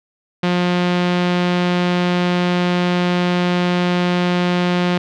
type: tone with low-pass filter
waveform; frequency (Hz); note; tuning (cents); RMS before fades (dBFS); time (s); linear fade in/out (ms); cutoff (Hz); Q
sawtooth; 177.7; F3; +30; -17; 0.43-4.98; 5; 3500; 1.4
effects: none